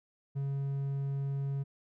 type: tone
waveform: triangle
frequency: 138.5 Hz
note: C#3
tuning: 1 cent flat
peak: -29 dBFS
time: 0.35-1.64 s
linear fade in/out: 20 ms
effects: none